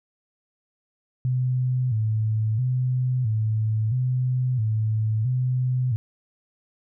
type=tone with vibrato; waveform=sine; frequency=117.8 Hz; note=A#2; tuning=19 cents sharp; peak=-20 dBFS; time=1.25-5.96 s; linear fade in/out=0 ms; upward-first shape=square; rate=0.75 Hz; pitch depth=130 cents each way; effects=none